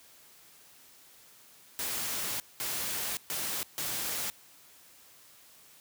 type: noise bursts at uneven times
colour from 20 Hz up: white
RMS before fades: -34 dBFS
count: 4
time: 1.79-2.4 / 2.6-3.17 / 3.3-3.63 / 3.78-4.3 s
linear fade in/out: 0 ms
effects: white hiss -57 dBFS RMS until 5.8 s + high-pass 60 Hz 12 dB/octave